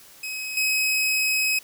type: tone with level steps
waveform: sawtooth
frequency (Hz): 2544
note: D#7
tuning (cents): +38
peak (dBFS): -26 / -17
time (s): 0.23-1.59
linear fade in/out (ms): 5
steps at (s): 0.57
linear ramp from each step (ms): 2
effects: white hiss -49 dBFS RMS until 1.63 s